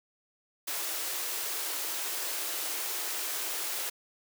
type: high-pass noise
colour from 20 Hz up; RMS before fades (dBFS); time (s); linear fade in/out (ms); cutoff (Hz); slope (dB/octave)
white; -34; 0.67-3.9; 10; 300; 96
effects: none